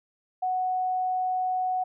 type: tone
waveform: sine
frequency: 740 Hz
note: F#5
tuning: in tune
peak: -24 dBFS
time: 0.42-1.84 s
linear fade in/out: 10 ms
effects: none